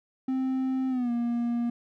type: tone with pitch glide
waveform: triangle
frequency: 261.6 to 237.1 Hz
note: C4 to A#3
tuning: 0 to +30 cents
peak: -23 dBFS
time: 0.28-1.7 s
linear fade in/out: 5 ms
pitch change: -170 cents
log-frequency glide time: 0.89-1.11 s
effects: none